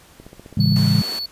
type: click train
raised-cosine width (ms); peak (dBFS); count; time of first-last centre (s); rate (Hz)
2; -26; 10; 0.2-0.788; 15.3
type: chord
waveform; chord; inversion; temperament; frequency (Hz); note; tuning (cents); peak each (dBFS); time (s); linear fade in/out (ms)
sine; A major seventh; none; equal with one note detuned; 110 / 138.59 / 164.81 / 203.6; A2 / C#3 / E3 / G#3; 0 / 0 / 0 / -34; -19; 0.57-1.02; 5
type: tone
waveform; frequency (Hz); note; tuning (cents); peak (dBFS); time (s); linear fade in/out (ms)
triangle; 4435; C#8; 0; -23; 0.6-1.26; 5
type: high-pass noise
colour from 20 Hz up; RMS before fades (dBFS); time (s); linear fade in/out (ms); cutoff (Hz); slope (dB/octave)
pink; -34; 0.76-1.19; 0; 210; 24
effects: pink hiss -49 dBFS RMS until 1.31 s + resampled to 32000 Hz